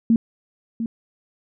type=tone with echo; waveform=sine; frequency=228.2 Hz; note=A#3; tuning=37 cents flat; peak=-12 dBFS; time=0.1-0.16 s; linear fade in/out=2 ms; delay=700 ms; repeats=1; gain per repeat=-10 dB; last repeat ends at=0.86 s; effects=none